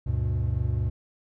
triangle tone cluster, 72.1 / 97.4 / 120.9 Hz, D2 / G2 / B2, -31 / -11 / -36 cents, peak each -26 dBFS, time 0.06-0.9 s, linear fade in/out 10 ms, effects none

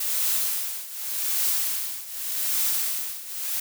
blue noise with tremolo, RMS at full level -23 dBFS, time 0-3.6 s, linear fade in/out 5 ms, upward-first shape triangle, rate 0.85 Hz, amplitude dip 85%, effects none

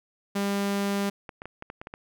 sawtooth tone, 200 Hz, G3, 35 cents sharp, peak -21 dBFS, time 0.35-1.1 s, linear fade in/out 10 ms
clicks, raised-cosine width 0.5 ms, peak -23 dBFS, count 8, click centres 1.292 / 1.419 / 1.456 / 1.624 / 1.701 / 1.815 / 1.871 / 1.939 s
effects none

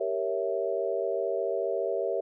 sine chord, G diminished seventh, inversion none, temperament equal, 392 / 466.2 / 554.4 / 659.3 Hz, G4 / Bb4 / Db5 / Fb5, 0 / 0 / 0 / 0 cents, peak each -32 dBFS, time 0-2.21 s, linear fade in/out 10 ms, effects none

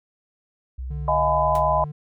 sine tone, 63.8 Hz, C2, 43 cents flat, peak -28 dBFS, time 0.78-1.85 s, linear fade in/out 10 ms
triangle tone with pitch glide, 147.7 to 149.33 Hz, D3 to D3, +10 to +29 cents, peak -28 dBFS, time 0.9-1.92 s, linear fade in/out 10 ms, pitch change +19 cents, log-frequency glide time 1.56-1.78 s
sine chord, F half-diminished seventh, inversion third, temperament just, 628.6 / 698.5 / 838.1 / 1005.8 Hz, Eb5 / F5 / Ab5 / Cb6, +18 / 0 / +16 / +31 cents, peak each -22 / -27 / -25 / -21 dBFS, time 1.08-1.84 s, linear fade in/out 2 ms
pink noise with exponential decay, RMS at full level -32 dBFS, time 1.55-1.64 s, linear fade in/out 2 ms, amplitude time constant 19 ms
effects none

